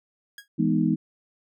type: tone with exponential decay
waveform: sawtooth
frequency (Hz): 1646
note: G#6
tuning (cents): -16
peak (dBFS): -32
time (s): 0.38-0.48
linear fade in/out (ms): 2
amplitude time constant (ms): 20
type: chord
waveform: sine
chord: E major seventh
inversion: none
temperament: equal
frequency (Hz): 164.81 / 207.7 / 246.9 / 311.1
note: E3 / G#3 / B3 / D#4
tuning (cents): 0 / 0 / 0 / 0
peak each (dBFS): -25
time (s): 0.58-0.96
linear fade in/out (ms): 20
effects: none

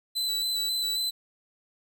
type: tone with vibrato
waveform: 40% pulse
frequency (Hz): 3991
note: B7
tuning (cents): +17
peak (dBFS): -25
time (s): 0.15-1.11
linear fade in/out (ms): 20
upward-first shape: square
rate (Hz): 3.7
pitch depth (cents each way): 18
effects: none

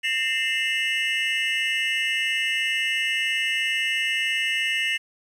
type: tone cluster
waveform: triangle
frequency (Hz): 1817 / 2094 / 2666 / 2912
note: A#6 / C7 / E7 / F#7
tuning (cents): -45 / +1 / +19 / -28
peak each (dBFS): -26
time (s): 0.03-4.98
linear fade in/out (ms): 20
effects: resampled to 32000 Hz + 9-bit

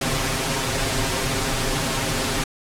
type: noise with comb filter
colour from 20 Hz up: pink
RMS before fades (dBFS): -23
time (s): 0.01-2.44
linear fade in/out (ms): 5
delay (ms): 7.5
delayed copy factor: +1
effects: low-pass 10000 Hz 12 dB/octave

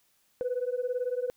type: beating tone pair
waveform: sine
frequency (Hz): 488.3 / 506.3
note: B4 / B4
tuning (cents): -20 / +43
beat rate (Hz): 18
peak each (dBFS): -30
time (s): 0.41-1.3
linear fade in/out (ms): 0
effects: tanh soft clip ceiling -23 dBFS + white hiss -69 dBFS RMS until 1.36 s

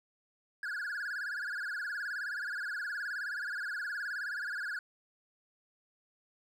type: tone with vibrato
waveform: triangle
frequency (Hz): 1558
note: G6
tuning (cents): -11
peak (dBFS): -33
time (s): 0.63-4.79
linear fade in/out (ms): 2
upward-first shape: sine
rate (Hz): 19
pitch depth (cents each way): 170
effects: none

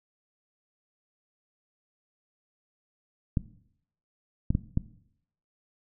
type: clicks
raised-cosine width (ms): 5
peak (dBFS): -12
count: 4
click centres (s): 3.372 / 4.505 / 4.551 / 4.774
effects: noise-tail reverb RT60 0.7 s tail -17 dB re dry

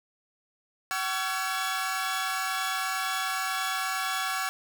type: tone cluster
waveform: sawtooth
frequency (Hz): 759 / 1124 / 1356 / 1687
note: F#5 / C#6 / E6 / G#6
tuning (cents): +44 / +24 / +49 / +27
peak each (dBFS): -30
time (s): 0.91-4.49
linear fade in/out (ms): 0
effects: none

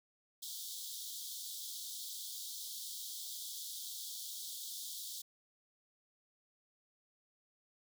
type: high-pass noise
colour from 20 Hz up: pink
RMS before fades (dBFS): -45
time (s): 0.42-5.22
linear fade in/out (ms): 10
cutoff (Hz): 3300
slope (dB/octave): 96
effects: none

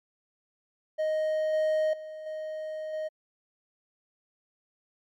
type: tone with level steps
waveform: triangle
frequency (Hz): 623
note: D#5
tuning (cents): +2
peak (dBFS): -23 / -21 / -36 / -31 / -28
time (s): 0.98-3.09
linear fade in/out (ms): 20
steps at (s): 1.53 / 1.93 / 2.26 / 2.93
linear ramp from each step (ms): 5
effects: MP3 96 kbps

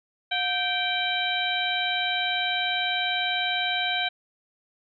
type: harmonic tone with a mistuned harmonic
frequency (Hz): 780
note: G5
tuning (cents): -9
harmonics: 1 / 2 / 3 / 4 / 5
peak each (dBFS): -30 / -30 / -30 / -30 / -30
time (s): 0.31-4.09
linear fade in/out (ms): 10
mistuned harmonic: 1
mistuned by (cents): -140
effects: none

